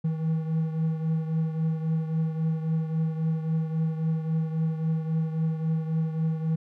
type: beating tone pair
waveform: triangle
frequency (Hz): 159.6 / 163.3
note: D#3 / E3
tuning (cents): +44 / -16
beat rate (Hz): 3.7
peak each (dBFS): -23 / -30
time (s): 0.04-6.56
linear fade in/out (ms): 10
effects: none

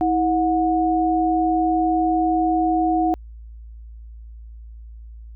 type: tone pair together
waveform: sine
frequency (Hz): 323.6 / 728.6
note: E4 / F#5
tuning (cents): -32 / -27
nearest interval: octave + major second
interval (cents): 1405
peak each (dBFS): -19 / -19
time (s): 0.01-3.14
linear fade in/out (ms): 0
effects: added 56 Hz sine -36 dBFS peak until 5.35 s

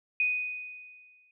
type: tone with exponential decay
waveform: sine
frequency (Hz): 2489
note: D#7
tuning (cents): 0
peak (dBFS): -22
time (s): 0.2-1.31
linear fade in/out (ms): 2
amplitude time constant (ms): 240
effects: none

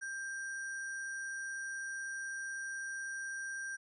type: tone with sample-and-hold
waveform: sine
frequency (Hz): 1584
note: G6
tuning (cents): +18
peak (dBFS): -38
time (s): 0.01-3.77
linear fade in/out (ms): 20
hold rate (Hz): 7350
effects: resampled to 24000 Hz

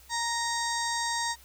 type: harmonic tone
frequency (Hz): 932.3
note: A#5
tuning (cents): 0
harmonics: 1 / 2 / 4 / 5 / 6 / 7 / 8 / 9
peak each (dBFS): -31 / -34 / -37 / -38 / -39 / -39 / -40 / -41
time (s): 0.09-1.36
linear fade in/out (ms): 50
effects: added 62 Hz sine -56 dBFS peak until 1.44 s + white hiss -56 dBFS RMS until 1.44 s

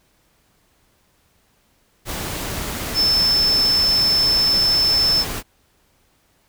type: tone in noise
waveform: sine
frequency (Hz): 5274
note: E8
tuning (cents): 0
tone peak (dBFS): -14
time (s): 2.94-5.25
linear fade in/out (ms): 50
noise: pink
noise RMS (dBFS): -27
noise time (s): 2.05-5.43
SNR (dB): +10
effects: pink hiss -61 dBFS RMS until 6.48 s

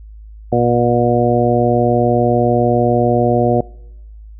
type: harmonic tone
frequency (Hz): 120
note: B2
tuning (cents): -49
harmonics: 1 / 2 / 3 / 4 / 5 / 6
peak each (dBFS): -18 / -18 / -18 / -18 / -18 / -18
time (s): 0.52-3.61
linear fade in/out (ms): 5
effects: noise-tail reverb RT60 0.9 s tail -24 dB re dry + added 53 Hz sine -33 dBFS peak until 4.39 s

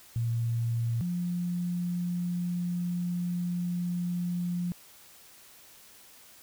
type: tone pair in turn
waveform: sine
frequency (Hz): 116.54 / 176.03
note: A#2 / F3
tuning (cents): 0 / +14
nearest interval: perfect fifth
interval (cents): 714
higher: second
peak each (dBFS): -26 / -28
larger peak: first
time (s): 0.16-1.01 / 1.01-4.72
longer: second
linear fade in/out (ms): 0
effects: white hiss -54 dBFS RMS until 6.42 s

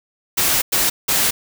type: noise bursts at uneven times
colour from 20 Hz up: white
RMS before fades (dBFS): -17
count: 3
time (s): 0.37-0.62 / 0.72-0.9 / 1.08-1.31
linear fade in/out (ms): 10
effects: none

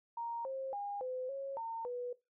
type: tone with pitch steps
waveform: sine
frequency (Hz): 933 / 533 / 811 / 510 / 547 / 911 / 490.5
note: A#5 / C5 / G#5 / C5 / C#5 / A#5 / B4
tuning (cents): +1 / +32 / -41 / -44 / -23 / -40 / -12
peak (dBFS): -37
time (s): 0.17-2.13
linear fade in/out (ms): 5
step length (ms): 280
effects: noise-tail reverb RT60 0.2 s tail -18 dB re dry

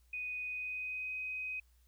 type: tone with pitch glide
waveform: sine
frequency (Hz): 2489 to 2515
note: D#7 to D#7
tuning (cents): 0 to +18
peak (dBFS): -37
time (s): 0.13-1.6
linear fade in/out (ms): 5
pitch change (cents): +18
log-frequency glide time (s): 0.43-1.13
effects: added 60 Hz sine -64 dBFS peak until 1.87 s + white hiss -75 dBFS RMS until 1.87 s

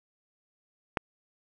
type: click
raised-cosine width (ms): 0.5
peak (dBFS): -11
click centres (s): 0.972
effects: none

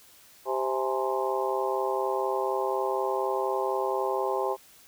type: harmonic tone with a mistuned harmonic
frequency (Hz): 130.81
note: C3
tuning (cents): 0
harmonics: 3 / 4 / 5 / 6 / 7 / 8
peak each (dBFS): -30 / -31 / -35 / -32 / -36 / -34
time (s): 0.45-4.57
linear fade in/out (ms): 50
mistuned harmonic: 6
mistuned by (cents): +100
effects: white hiss -55 dBFS RMS until 4.87 s

